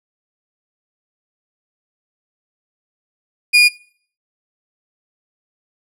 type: tone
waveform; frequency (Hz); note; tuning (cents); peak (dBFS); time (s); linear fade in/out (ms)
35% pulse; 2439; D#7; -35; -5; 3.53-3.69; 20
effects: noise-tail reverb RT60 0.5 s tail -20 dB re dry + low-pass 11000 Hz 12 dB/octave